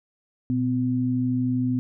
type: tone pair together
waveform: sine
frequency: 120.44 / 253.3 Hz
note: B2 / B3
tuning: -43 / +44 cents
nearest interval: octave + minor second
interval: 1287 cents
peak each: -26 / -22 dBFS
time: 0.5-1.79 s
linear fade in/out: 0 ms
effects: none